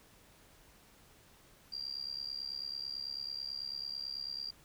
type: tone with amplitude modulation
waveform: sine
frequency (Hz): 4755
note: D8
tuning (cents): +21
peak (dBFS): -34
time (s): 1.72-4.51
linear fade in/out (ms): 10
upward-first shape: sine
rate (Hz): 69.1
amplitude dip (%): 95
effects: pink hiss -62 dBFS RMS until 4.64 s